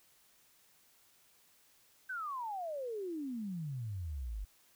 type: exponential sweep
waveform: sine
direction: down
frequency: 1568 to 46.25 Hz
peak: -37 dBFS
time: 2.09-4.45 s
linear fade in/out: 10 ms
effects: white hiss -67 dBFS RMS until 4.75 s